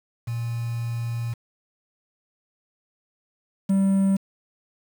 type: tone pair in turn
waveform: sine / triangle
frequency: 117.2 / 194.34 Hz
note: A#2 / G3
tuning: +10 / -15 cents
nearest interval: major sixth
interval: 875 cents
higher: second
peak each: -25 / -15 dBFS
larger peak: second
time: 0.27-1.34 / 3.69-4.17 s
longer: first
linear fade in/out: 10 ms
effects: 7-bit